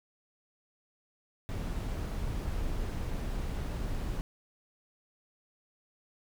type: noise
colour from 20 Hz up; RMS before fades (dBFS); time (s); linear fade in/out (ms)
brown; -34; 1.49-4.21; 0
effects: none